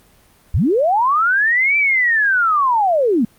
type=linear two-way sweep; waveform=sine; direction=up then down; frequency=51.4 to 2349 to 201.8 Hz; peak=-12 dBFS; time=0.54-3.25 s; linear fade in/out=5 ms; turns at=1.77 s; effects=pink hiss -52 dBFS RMS until 3.38 s + Opus 32 kbps